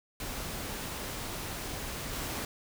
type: noise with level steps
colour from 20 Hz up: pink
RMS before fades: -38 / -36 dBFS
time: 0.2-2.45 s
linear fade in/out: 2 ms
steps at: 2.13 s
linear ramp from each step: 5 ms
effects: none